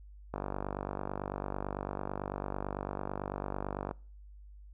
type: click train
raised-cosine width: 1 ms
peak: -21 dBFS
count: 176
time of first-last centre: 0.34-3.911 s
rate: 49 Hz
effects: noise-tail reverb RT60 0.4 s tail -24 dB re dry + added 50 Hz sine -49 dBFS peak until 4.73 s